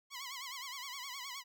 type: tone with vibrato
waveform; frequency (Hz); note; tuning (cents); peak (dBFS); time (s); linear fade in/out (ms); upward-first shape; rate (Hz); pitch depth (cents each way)
10% pulse; 1049; C6; +4; -34; 0.1-1.44; 50; sine; 9.6; 130
effects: none